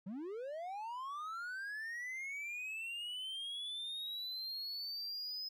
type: linear sweep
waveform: triangle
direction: up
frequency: 174 to 5100 Hz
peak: -39 dBFS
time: 0.06-5.49 s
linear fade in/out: 10 ms
effects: none